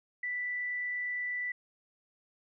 sine tone with frequency modulation, 1975.5 Hz, B6, in tune, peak -32 dBFS, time 0.23-1.52 s, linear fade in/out 5 ms, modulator 28.5 Hz, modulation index 0.28, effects none

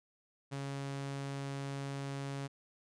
sawtooth tone, 138.59 Hz, C#3, in tune, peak -34 dBFS, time 0.51-2.48 s, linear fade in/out 20 ms, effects resampled to 22050 Hz

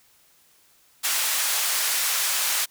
white band-pass noise, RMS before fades -24 dBFS, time 1.03-2.66 s, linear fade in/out 20 ms, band 890 to 14000 Hz, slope 12 dB/octave, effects white hiss -59 dBFS RMS until 2.7 s

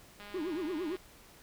click train, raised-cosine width 0.3 ms, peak -33 dBFS, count 158, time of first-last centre 0.2-0.966 s, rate 205 Hz
triangle tone with vibrato, 335.2 Hz, E4, 29 cents sharp, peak -31 dBFS, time 0.34-0.96 s, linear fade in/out 5 ms, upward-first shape triangle, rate 8.8 Hz, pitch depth 270 cents each way
effects pink hiss -57 dBFS RMS until 1.42 s

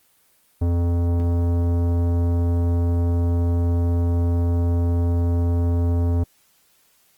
sine tone with tanh clipping, 86 Hz, F2, 26 cents flat, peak -19 dBFS, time 0.61-6.24 s, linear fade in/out 10 ms, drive 16 dB, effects white hiss -60 dBFS RMS until 7.17 s + Opus 24 kbps

